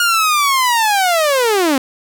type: linear sweep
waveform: sawtooth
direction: down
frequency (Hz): 1436 to 254.2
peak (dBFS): -8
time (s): 0-1.78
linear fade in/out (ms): 2
effects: none